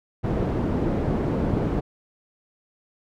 white low-pass noise, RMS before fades -24 dBFS, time 0.23-1.81 s, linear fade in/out 20 ms, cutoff 340 Hz, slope 12 dB/octave, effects none

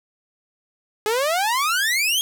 sawtooth exponential sweep, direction up, 413.3 to 3313 Hz, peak -15 dBFS, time 1.06-2.21 s, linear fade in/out 0 ms, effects none

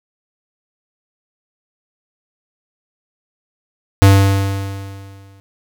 square tone with exponential decay, 98 Hz, G2, in tune, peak -4 dBFS, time 4.02-5.4 s, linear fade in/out 0 ms, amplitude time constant 300 ms, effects none

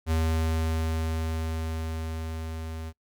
square tone with level ramp, 80.5 Hz, E2, 41 cents flat, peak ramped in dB -23 to -35 dBFS, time 0.06-2.93 s, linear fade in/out 50 ms, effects noise-tail reverb RT60 0.1 s tail -23 dB re dry

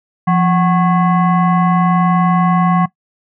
sine tone with frequency modulation, 174.61 Hz, F3, in tune, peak -9 dBFS, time 0.27-2.86 s, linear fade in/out 10 ms, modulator 921 Hz, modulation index 0.85, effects noise-tail reverb RT60 0.1 s tail -18 dB re dry

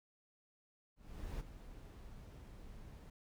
brown noise with ADSR envelope, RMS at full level -42 dBFS, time 0.96-3.1 s, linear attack 440 ms, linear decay 16 ms, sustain -11 dB, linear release 4 ms, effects none

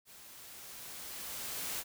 white noise with level ramp, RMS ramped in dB -55 to -37 dBFS, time 0.05-1.84 s, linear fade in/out 50 ms, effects none

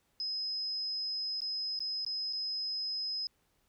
sine tone with dropouts, 5080 Hz, D#8, 35 cents sharp, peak -33 dBFS, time 0.2-3.27 s, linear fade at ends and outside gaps 1 ms, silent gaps 1.405-1.418 / 1.791-1.804 / 2.049-2.064 / 2.327-2.332 s, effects pink hiss -74 dBFS RMS until 3.68 s

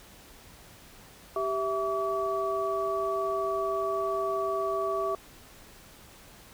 sine tone cluster, 390.8 / 658 / 1143 Hz, G4 / E5 / D6, -5 / -3 / -47 cents, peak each -31 dBFS, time 1.36-5.15 s, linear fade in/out 2 ms, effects pink hiss -52 dBFS RMS until 6.53 s

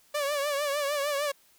sawtooth tone with vibrato, 575 Hz, D5, 37 cents flat, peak -23 dBFS, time 0.14-1.32 s, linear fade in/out 10 ms, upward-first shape triangle, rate 6.6 Hz, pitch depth 87 cents each way, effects white hiss -62 dBFS RMS until 1.58 s

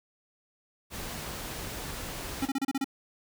pink noise, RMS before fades -38 dBFS, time 0.9-2.5 s, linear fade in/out 50 ms
square tone bursts, 271.7 Hz, C#4, 35 cents flat, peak -27 dBFS, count 7, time 2.42-2.844 s, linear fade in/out 5 ms, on 34 ms, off 31 ms
effects none

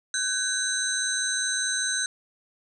sine tone cluster, 1515 / 1640 / 3954 / 6270 / 8380 Hz, F#6 / G#6 / B7 / G8 / C9, +40 / -22 / +1 / -1 / +2 cents, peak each -30 / -35 / -30 / -30 / -31 dBFS, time 0.14-2.06 s, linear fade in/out 2 ms, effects none

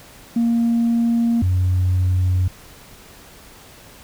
sine tone pair in turn, 233.1 / 91.5 Hz, A#3 / F#2, 0 / -19 cents, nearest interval octave + major third, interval 1619 cents, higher first, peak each -13 dBFS, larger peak neither, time 0.36-1.42 / 1.42-2.48 s, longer neither, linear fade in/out 5 ms, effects tanh soft clip ceiling -12 dBFS + pink hiss -44 dBFS RMS until 4.03 s

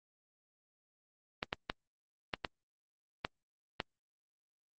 clicks, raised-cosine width 0.3 ms, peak -17 dBFS, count 7, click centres 1.429 / 1.529 / 1.699 / 2.338 / 2.448 / 3.249 / 3.802 s, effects Opus 24 kbps

